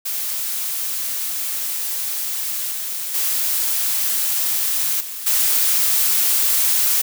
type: noise with level steps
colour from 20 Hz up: blue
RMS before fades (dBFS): -24 / -26 / -20 / -30 / -17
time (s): 0.05-7.02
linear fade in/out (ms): 10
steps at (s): 2.71 / 3.14 / 5 / 5.26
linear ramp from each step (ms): 10
effects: none